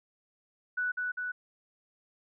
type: tone with echo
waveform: sine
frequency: 1481 Hz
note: F#6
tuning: 1 cent sharp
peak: -28 dBFS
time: 0.77-0.92 s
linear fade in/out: 10 ms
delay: 200 ms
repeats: 2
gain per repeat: -2 dB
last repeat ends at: 1.32 s
effects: none